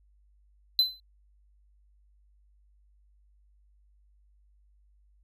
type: tone with exponential decay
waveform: triangle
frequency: 4043 Hz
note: B7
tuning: 40 cents sharp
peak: -15 dBFS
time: 0.79-1 s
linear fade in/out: 1 ms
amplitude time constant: 44 ms
effects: added 50 Hz sine -60 dBFS peak until 5.23 s